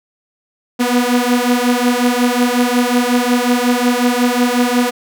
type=beating tone pair; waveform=sawtooth; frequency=242.3 / 247.8 Hz; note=B3 / B3; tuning=-33 / +6 cents; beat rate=5.5 Hz; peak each=-11 dBFS; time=0.79-4.91 s; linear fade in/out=20 ms; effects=none